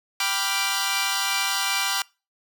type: chord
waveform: 10% pulse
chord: G dominant seventh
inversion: none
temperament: equal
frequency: 784 / 987.8 / 1174.7 / 1396.9 Hz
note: G5 / B5 / D6 / F6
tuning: 0 / 0 / 0 / 0 cents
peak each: -20 dBFS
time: 0.2-2.02 s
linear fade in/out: 2 ms
effects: noise-tail reverb RT60 0.3 s tail -24 dB re dry